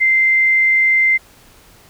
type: tone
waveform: sine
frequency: 2083 Hz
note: C7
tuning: 8 cents flat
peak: -10 dBFS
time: 0-1.18 s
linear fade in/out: 20 ms
effects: pink hiss -47 dBFS RMS until 1.89 s